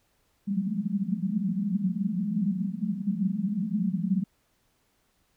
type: band-pass noise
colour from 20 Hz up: white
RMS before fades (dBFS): -28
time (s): 0.47-4.24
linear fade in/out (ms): 10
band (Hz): 180 to 210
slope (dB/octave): 96
effects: pink hiss -70 dBFS RMS until 5.36 s